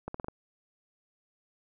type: accelerating click train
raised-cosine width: 1 ms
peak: -22 dBFS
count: 5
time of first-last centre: 0.08-0.284 s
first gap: 64 ms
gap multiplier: 0.85
effects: none